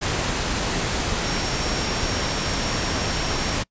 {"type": "tone in noise", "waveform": "sine", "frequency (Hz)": 5550, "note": "F8", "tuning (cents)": -12, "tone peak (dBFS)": -33, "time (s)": [1.23, 3.56], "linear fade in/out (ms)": 20, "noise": "pink", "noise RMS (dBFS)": -24, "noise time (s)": [0.01, 3.64], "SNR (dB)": -12, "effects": ["noise-tail reverb RT60 0.1 s tail -26 dB re dry", "resampled to 16000 Hz"]}